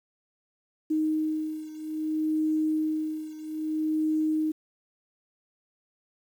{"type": "beating tone pair", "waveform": "sine", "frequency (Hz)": [311.1, 311.71], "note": ["D#4", "D#4"], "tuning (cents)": [0, 3], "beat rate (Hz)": 0.61, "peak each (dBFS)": [-27, -30], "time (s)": [0.9, 4.52], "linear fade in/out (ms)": 10, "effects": ["9-bit"]}